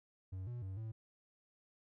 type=tone with pitch steps; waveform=triangle; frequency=93.8 / 121.2 / 95.3 / 111.1 Hz; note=F#2 / B2 / G2 / A2; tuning=+24 / -32 / -48 / +17 cents; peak=-39 dBFS; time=0.32-0.92 s; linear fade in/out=10 ms; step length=150 ms; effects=none